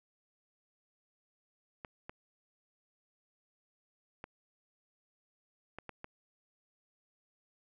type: clicks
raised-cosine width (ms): 0.5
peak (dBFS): -28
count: 6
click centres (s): 1.848 / 2.095 / 4.241 / 5.786 / 5.893 / 6.044
effects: none